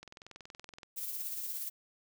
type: click train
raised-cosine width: 0.2 ms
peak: -31 dBFS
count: 18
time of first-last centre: 0.03-0.832 s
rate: 21.2 Hz
type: noise with tremolo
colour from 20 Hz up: violet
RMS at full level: -37 dBFS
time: 0.96-1.7 s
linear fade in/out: 20 ms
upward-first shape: triangle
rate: 17 Hz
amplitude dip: 45%
effects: none